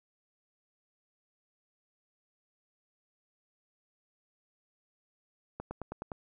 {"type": "accelerating click train", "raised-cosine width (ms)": 1, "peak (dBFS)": -24, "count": 6, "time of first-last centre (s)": [5.6, 6.118], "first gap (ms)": 110, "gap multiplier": 0.97, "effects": []}